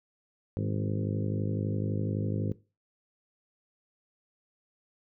harmonic tone with a mistuned harmonic, 51.91 Hz, G#1, in tune, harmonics 2 / 3 / 4 / 5 / 6 / 7 / 8 / 9 / 10, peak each -31 / -35 / -37 / -39 / -41 / -42 / -43 / -44 / -45 dBFS, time 0.57-2.52 s, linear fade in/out 0 ms, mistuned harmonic 4, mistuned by -48 cents, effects noise-tail reverb RT60 0.3 s tail -19 dB re dry

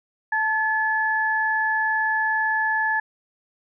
sine tone pair together, 880 / 1717.8 Hz, A5 / A6, 0 / -42 cents, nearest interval octave, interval 1158 cents, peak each -24 / -21 dBFS, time 0.32-3 s, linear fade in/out 5 ms, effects none

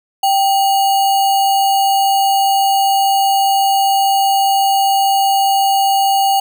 sine tone with sample-and-hold, 784 Hz, G5, in tune, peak -10 dBFS, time 0.23-6.4 s, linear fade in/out 5 ms, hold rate 3675 Hz, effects none

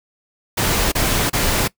pink noise bursts, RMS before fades -18 dBFS, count 3, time 0.57-1.68 s, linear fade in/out 10 ms, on 350 ms, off 30 ms, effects noise-tail reverb RT60 0.1 s tail -21 dB re dry

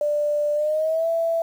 sine tone with pitch glide, 591 to 663.4 Hz, D5 to E5, +11 to +11 cents, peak -19 dBFS, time 0.01-1.42 s, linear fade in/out 2 ms, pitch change +200 cents, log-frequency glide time 0.54-1.08 s, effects 8-bit

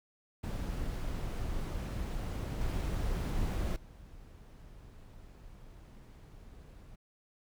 brown noise with level steps, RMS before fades -36 / -33 / -52 dBFS, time 0.43-6.96 s, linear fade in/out 10 ms, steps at 2.61 / 3.76 s, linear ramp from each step 2 ms, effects none

